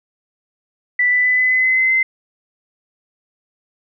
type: tone with pitch steps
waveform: sine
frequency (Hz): 1975.5 / 1988.1 / 2001 / 2014 / 2026 / 2039 / 2052 / 2065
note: B6 / B6 / B6 / B6 / B6 / C7 / C7 / C7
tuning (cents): 0 / +11 / +22 / +33 / +44 / -45 / -34 / -23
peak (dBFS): -12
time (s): 0.99-2.03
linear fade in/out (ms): 5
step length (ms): 130
effects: none